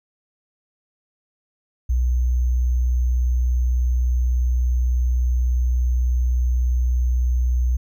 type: tone with sample-and-hold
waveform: sine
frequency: 61.74 Hz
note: B1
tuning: in tune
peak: -16 dBFS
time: 1.89-7.77 s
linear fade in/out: 10 ms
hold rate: 6300 Hz
effects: none